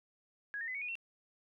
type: tone with pitch steps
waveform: sine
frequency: 1661.2 / 1832.6 / 2022 / 2230 / 2460 / 2714 Hz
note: G#6 / A#6 / B6 / C#7 / D#7 / E7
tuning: 0 / -30 / +40 / +10 / -20 / +50 cents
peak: -37 dBFS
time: 0.54-0.954 s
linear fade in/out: 0 ms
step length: 69 ms
effects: none